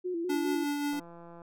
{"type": "tone with vibrato", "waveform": "sine", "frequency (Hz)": 349.2, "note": "F4", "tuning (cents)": 0, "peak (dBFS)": -30, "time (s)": [0.04, 0.65], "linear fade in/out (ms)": 20, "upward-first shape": "square", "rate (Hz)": 4.9, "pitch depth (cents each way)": 66}
{"type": "tone with tremolo", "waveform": "square", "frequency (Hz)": 289.5, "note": "D4", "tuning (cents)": -25, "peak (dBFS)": -29, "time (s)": [0.29, 1], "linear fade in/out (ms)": 10, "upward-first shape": "sine", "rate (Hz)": 5.6, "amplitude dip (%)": 30}
{"type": "click train", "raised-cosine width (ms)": 1, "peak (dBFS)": -36, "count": 84, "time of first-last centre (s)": [0.93, 1.418], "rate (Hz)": 170}
{"effects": []}